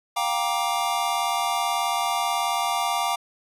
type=chord; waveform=square; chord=G minor seventh; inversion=third; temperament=just; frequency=705.6 / 784 / 940.8 / 1176 Hz; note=F5 / G5 / Bb5 / D6; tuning=+18 / 0 / +16 / +2 cents; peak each=-29 dBFS; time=0.16-3.16 s; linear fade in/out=10 ms; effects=resampled to 32000 Hz